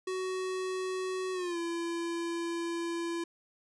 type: tone with pitch glide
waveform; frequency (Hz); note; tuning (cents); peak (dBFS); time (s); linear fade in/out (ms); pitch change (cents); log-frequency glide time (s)
square; 373.2 to 338.3; F#4 to E4; +15 to +45; -33; 0.07-3.24; 5; -170; 1.33-1.58
effects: resampled to 22050 Hz + 12-bit